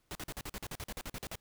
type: noise bursts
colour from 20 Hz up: pink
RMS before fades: -41 dBFS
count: 15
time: 0.11-1.355 s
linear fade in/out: 0 ms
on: 41 ms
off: 45 ms
effects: pink hiss -75 dBFS RMS until 1.4 s